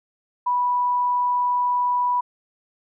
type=tone; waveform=sine; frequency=983 Hz; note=B5; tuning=8 cents flat; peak=-18 dBFS; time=0.46-2.21 s; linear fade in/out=10 ms; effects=none